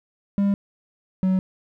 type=tone pair in turn; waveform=triangle; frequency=200 / 187.47 Hz; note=G3 / F#3; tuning=+35 / +23 cents; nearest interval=minor second; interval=112 cents; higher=first; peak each=-15 dBFS; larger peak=neither; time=0.38-0.54 / 1.23-1.39 s; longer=neither; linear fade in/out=0 ms; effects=none